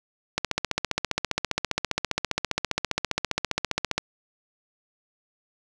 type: click train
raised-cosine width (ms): 0.2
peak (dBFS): -6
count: 55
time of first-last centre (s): 0.38-3.98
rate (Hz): 15
effects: none